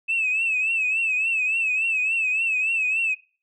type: tone with vibrato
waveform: sine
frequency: 2605 Hz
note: E7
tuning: 21 cents flat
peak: -19 dBFS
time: 0.08-3.15 s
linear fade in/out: 20 ms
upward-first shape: triangle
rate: 3.5 Hz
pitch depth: 97 cents each way
effects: noise-tail reverb RT60 0.4 s tail -24 dB re dry + tanh soft clip ceiling -16 dBFS